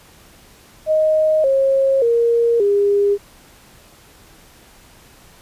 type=tone with pitch steps; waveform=sine; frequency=624 / 540.1 / 467.5 / 404.6 Hz; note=D#5 / C#5 / A#4 / G#4; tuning=+5 / -45 / +5 / -45 cents; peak=-12 dBFS; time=0.86-3.18 s; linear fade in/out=50 ms; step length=580 ms; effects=pink hiss -47 dBFS RMS until 5.41 s + resampled to 32000 Hz